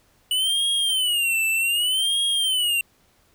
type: tone with vibrato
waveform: square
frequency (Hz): 2945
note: F#7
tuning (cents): -9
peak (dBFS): -20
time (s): 0.31-2.81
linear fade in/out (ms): 2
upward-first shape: sine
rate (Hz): 0.65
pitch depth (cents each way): 180
effects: pink hiss -61 dBFS RMS until 3.34 s